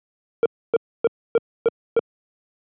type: tone bursts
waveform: triangle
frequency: 461.9 Hz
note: A#4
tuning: 16 cents flat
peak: -11 dBFS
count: 6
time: 0.43-1.992 s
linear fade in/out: 0 ms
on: 27 ms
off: 280 ms
effects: high-pass 150 Hz 12 dB/octave + resampled to 8000 Hz